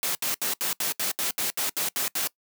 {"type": "noise bursts", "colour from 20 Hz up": "white", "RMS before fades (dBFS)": -27, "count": 12, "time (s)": [0.03, 2.273], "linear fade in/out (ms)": 0, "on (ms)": 120, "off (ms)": 73, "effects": ["noise-tail reverb RT60 0.1 s tail -22 dB re dry", "high-pass 150 Hz 12 dB/octave"]}